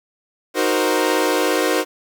sawtooth chord, C half-diminished seventh, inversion first, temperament equal, 311.1 / 370 / 466.2 / 523.3 Hz, Eb4 / Gb4 / Bb4 / C5, 0 / 0 / 0 / 0 cents, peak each -18 dBFS, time 0.54-1.85 s, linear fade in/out 50 ms, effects 8-bit

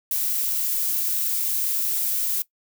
violet noise, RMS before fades -24 dBFS, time 0.11-2.42 s, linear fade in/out 2 ms, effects noise-tail reverb RT60 0.1 s tail -19 dB re dry

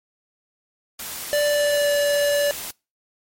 white noise, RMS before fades -32 dBFS, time 0.99-2.71 s, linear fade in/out 5 ms
square tone with pitch glide, 587 to 577.6 Hz, D5 to D5, -1 to -29 cents, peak -18 dBFS, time 1.33-2.51 s, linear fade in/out 0 ms, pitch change -28 cents, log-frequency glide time 1.47-1.97 s
effects noise-tail reverb RT60 0.3 s tail -26 dB re dry + MP3 64 kbps

